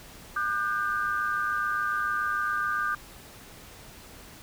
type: tone cluster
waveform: sine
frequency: 1205 / 1467 / 1574 Hz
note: D6 / F#6 / G6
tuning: +44 / -15 / +7 cents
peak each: -28 / -33 / -30 dBFS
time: 0.36-2.95 s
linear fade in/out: 5 ms
effects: pink hiss -48 dBFS RMS until 4.42 s